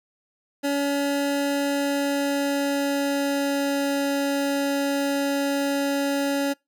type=tone with pitch glide; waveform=25% pulse; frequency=282.6 to 280.3 Hz; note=C#4 to C#4; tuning=+34 to +19 cents; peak=-18 dBFS; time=0.63-6.54 s; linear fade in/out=20 ms; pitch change=-15 cents; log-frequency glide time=1.49-3.9 s; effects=noise-tail reverb RT60 0.2 s tail -25 dB re dry